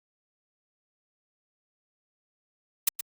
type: noise with echo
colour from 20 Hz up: blue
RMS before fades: -21 dBFS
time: 2.87-2.89 s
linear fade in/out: 5 ms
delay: 120 ms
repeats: 1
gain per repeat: -10 dB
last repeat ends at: 3.01 s
effects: Opus 48 kbps